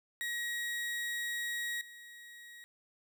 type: tone with level steps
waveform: 35% pulse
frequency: 1900 Hz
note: A#6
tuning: 33 cents sharp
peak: -33 / -48 dBFS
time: 0.21-2.64 s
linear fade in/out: 0 ms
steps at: 1.81 s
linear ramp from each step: 2 ms
effects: none